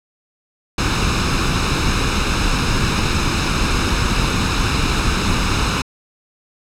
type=noise with comb filter; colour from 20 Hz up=pink; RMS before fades=-17 dBFS; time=0.78-5.82 s; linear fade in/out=5 ms; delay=0.77 ms; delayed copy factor=+0.6; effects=low-pass 6000 Hz 12 dB/octave